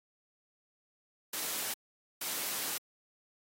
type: noise bursts at uneven times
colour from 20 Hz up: white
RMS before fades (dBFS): -36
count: 2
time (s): 1.33-1.74 / 2.21-2.78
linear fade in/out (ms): 5
effects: high-pass 200 Hz 12 dB/octave + AAC 48 kbps